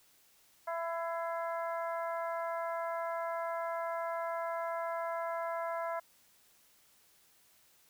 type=harmonic tone with a mistuned harmonic; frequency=334.1 Hz; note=E4; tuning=23 cents sharp; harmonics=2 / 3 / 4 / 5 / 6; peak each=-36 / -39 / -43 / -47 / -51 dBFS; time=0.67-6 s; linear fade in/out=10 ms; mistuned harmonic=6; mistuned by=+65 cents; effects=white hiss -66 dBFS RMS until 7.89 s